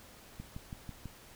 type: click train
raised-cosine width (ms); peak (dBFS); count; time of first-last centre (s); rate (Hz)
5; -29; 5; 0.4-1.057; 6.09
effects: pink hiss -55 dBFS RMS until 1.35 s